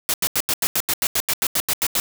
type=noise bursts; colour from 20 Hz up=white; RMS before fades=-20 dBFS; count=15; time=0.09-2 s; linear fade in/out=0 ms; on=48 ms; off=85 ms; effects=none